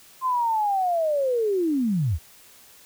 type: linear sweep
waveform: sine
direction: down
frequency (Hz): 1051 to 64.5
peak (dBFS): -20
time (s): 0.21-2.19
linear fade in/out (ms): 50
effects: white hiss -51 dBFS RMS until 2.85 s